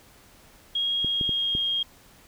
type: tone with pitch glide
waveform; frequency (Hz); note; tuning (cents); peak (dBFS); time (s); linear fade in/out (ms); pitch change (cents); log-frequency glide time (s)
sine; 3276 to 3240; G#7 to G#7; -24 to -43; -23; 0.75-1.83; 5; -19; 0.96-1.64
type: clicks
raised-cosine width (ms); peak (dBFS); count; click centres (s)
3; -19; 4; 1.046 / 1.212 / 1.293 / 1.551
effects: pink hiss -54 dBFS RMS until 2.27 s

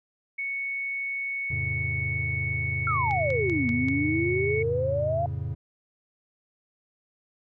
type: tone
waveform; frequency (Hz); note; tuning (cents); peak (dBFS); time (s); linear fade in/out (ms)
sine; 2217; C#7; 0; -28; 0.38-4.63; 10
type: chord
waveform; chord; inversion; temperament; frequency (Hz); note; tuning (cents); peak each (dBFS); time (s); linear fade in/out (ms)
triangle; F augmented; none; equal; 87.31 / 110 / 138.59; F2 / A2 / C#3; 0 / 0 / 0; -31; 1.5-5.55; 10
type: exponential two-way sweep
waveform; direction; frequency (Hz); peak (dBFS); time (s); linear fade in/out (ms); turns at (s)
sine; down then up; 1396.9 to 232.7 to 704; -24; 2.87-5.26; 2; 3.69
type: click train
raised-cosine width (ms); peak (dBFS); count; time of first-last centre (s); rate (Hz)
0.2; -24; 5; 3.11-3.885; 5.16
effects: none

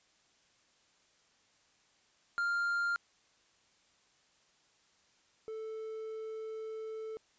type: tone pair in turn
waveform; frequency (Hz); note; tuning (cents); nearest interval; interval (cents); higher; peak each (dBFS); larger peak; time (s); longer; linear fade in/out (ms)
triangle; 1396.9 / 440; F6 / A4; 0 / 0; octave + minor sixth; 2000; first; -28 / -37; first; 2.38-2.96 / 5.48-7.17; second; 0
effects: white hiss -69 dBFS RMS until 7.38 s + resampled to 16000 Hz

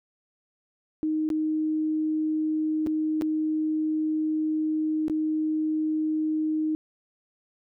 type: tone with dropouts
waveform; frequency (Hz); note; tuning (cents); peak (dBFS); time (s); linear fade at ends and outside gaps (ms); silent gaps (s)
sine; 311.1; D#4; 0; -23; 1.03-6.75; 0; 1.29-1.302 / 2.864-2.87 / 3.212-3.22 / 5.082-5.098
effects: none

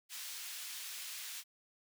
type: high-pass noise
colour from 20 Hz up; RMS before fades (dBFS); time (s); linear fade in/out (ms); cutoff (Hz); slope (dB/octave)
pink; -45; 0.09-1.44; 50; 2600; 12
effects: none

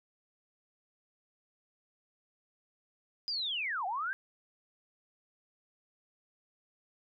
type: linear two-way sweep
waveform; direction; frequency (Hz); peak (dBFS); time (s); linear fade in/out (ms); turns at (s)
sine; down then up; 4978 to 702 to 1629; -32; 3.28-4.13; 0; 3.86
effects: none

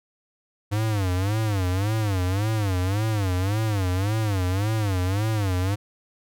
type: tone with vibrato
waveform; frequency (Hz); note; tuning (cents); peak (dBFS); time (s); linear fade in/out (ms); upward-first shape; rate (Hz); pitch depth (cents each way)
square; 100; G2; +35; -22; 0.71-5.76; 20; sine; 1.8; 180
effects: none

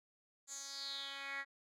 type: tone with band-pass filter sweep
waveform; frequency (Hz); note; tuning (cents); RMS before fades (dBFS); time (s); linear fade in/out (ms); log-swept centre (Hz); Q
10% pulse; 276.5; C#4; -4; -45; 0.47-1.45; 50; 7400 to 1900; 5.3
effects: none

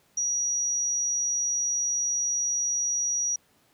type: tone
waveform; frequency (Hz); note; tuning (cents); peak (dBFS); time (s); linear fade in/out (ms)
sine; 5780; F#8; -41; -24; 0.17-3.36; 5
effects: pink hiss -64 dBFS RMS until 3.73 s + high-pass 100 Hz 12 dB/octave

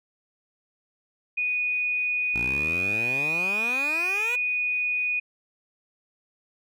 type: tone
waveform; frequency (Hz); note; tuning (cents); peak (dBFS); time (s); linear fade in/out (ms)
sine; 2474; D#7; -10; -23; 1.37-5.2; 10
type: exponential sweep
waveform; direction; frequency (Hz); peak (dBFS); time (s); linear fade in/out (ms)
10% pulse; up; 55 to 503; -25; 2.34-4.36; 10
effects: none

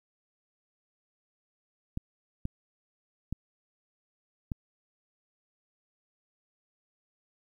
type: clicks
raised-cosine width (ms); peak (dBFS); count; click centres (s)
5; -20; 4; 1.974 / 2.454 / 3.326 / 4.518
effects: 10-bit

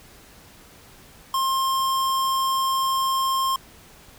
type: tone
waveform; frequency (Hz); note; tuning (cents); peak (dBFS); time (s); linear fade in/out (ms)
square; 1062; C6; +25; -21; 1.34-3.56; 2
effects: pink hiss -49 dBFS RMS until 4.18 s

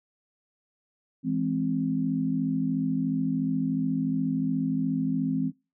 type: chord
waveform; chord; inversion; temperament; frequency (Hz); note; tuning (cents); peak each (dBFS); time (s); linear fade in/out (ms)
sine; E augmented; none; equal; 164.81 / 207.7 / 261.6; E3 / G#3 / B#3; 0 / 0 / 0; -30 / -31 / -26; 1.23-5.52; 50
effects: noise-tail reverb RT60 0.3 s tail -23 dB re dry

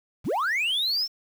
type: linear sweep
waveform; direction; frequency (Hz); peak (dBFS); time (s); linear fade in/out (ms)
sine; up; 42 to 5440; -20; 0.24-1.08; 50
effects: tanh soft clip ceiling -22 dBFS + 8-bit

